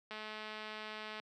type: click train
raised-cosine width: 0.3 ms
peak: -29 dBFS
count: 235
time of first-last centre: 0.11-1.198 s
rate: 215 Hz
effects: high-pass 200 Hz 12 dB/octave

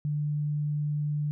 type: tone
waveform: sine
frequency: 148.3 Hz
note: D3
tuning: 17 cents sharp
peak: -26 dBFS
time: 0.05-1.31 s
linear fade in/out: 0 ms
effects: none

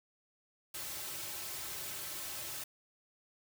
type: noise with comb filter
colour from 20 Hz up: white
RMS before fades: -42 dBFS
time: 0.74-2.64 s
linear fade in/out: 5 ms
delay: 4.2 ms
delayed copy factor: -0.9
effects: none

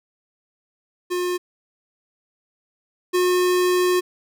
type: tone pair in turn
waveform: square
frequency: 358 / 361.3 Hz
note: F4 / F#4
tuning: +43 / -41 cents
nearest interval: unison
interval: 16 cents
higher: second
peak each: -22 / -17 dBFS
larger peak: second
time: 1.1-1.38 / 3.13-4.01 s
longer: second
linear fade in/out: 20 ms
effects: none

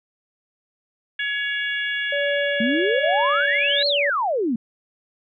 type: harmonic tone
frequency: 562 Hz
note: C#5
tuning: 24 cents sharp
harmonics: 3 / 4 / 5 / 6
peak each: -24 / -30 / -31 / -32 dBFS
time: 1.19-3.83 s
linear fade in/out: 5 ms
type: tone with tremolo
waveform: sine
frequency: 572 Hz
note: D5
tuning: 46 cents flat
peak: -21 dBFS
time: 2.12-4.1 s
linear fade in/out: 5 ms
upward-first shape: sine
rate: 1.2 Hz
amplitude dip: 45%
type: exponential two-way sweep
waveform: sine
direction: up then down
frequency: 213.6 to 4400 to 213.6 Hz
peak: -19 dBFS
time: 2.6-4.56 s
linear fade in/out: 5 ms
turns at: 3.87 s
effects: none

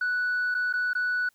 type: tone with dropouts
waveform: sine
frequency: 1480 Hz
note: F#6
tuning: in tune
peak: -22 dBFS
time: 0.01-1.29 s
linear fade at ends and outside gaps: 5 ms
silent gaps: 0.544-0.548 / 0.728-0.736 / 0.933-0.951 s
effects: tanh soft clip ceiling -22 dBFS + white hiss -67 dBFS RMS until 1.34 s

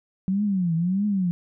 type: tone with vibrato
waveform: sine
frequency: 184.5 Hz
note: F#3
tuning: 5 cents flat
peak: -20 dBFS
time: 0.28-1.31 s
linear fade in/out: 0 ms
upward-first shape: triangle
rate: 1.6 Hz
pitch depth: 240 cents each way
effects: none

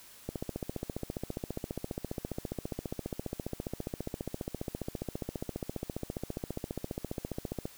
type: click train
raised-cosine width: 2 ms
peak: -21 dBFS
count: 110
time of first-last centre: 0.29-7.655 s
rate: 14.8 Hz
effects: white hiss -54 dBFS RMS until 7.77 s

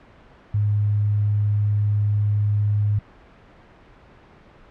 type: tone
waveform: sine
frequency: 103.83 Hz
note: G#2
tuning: in tune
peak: -17 dBFS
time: 0.54-2.99 s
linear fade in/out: 5 ms
effects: pink hiss -49 dBFS RMS until 4.7 s + low-pass 2000 Hz 12 dB/octave

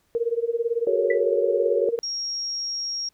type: tone with tremolo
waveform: sine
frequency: 466.2 Hz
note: A#4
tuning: in tune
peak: -18 dBFS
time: 0.15-1.99 s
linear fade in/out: 0 ms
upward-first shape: sine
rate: 18 Hz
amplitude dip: 90%
type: chord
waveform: sine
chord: F# suspended second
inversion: none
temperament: equal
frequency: 370 / 415.3 / 554.4 Hz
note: F#4 / G#4 / C#5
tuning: 0 / 0 / 0 cents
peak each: -26 / -26 / -24 dBFS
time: 0.87-1.89 s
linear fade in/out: 2 ms
type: tone with exponential decay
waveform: sine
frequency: 1975.5 Hz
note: B6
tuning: in tune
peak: -22 dBFS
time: 1.1-1.21 s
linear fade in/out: 5 ms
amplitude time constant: 23 ms
type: tone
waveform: sine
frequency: 5588 Hz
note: F8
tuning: in tune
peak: -26 dBFS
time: 2.03-3.09 s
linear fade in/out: 5 ms
effects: pink hiss -67 dBFS RMS until 3.13 s

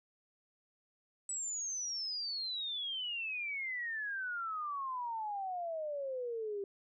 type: exponential sweep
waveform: sine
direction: down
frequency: 7970 to 391.2 Hz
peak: -36 dBFS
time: 1.29-6.64 s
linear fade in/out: 2 ms
effects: none

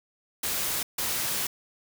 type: noise bursts at uneven times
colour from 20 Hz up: white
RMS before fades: -29 dBFS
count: 2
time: 0.43-0.83 / 0.98-1.47 s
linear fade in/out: 5 ms
effects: none

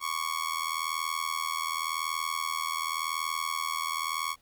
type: tone with amplitude modulation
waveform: sawtooth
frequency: 1108.7 Hz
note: C#6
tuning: in tune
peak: -22 dBFS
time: 0-4.36 s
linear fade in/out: 50 ms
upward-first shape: sine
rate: 80.9 Hz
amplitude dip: 90%
effects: pink hiss -66 dBFS RMS until 4.41 s

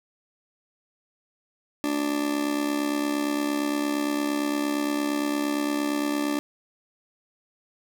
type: tone with amplitude modulation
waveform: 40% pulse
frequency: 293.7 Hz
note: D4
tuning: in tune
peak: -20 dBFS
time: 1.84-6.39 s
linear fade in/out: 0 ms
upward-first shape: sine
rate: 68.7 Hz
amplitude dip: 70%
effects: none

